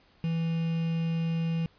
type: tone with quantisation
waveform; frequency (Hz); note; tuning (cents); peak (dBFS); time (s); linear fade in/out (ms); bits
triangle; 164.81; E3; 0; -24; 0.24-1.66; 0; 7
effects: pink hiss -62 dBFS RMS until 1.78 s + resampled to 11025 Hz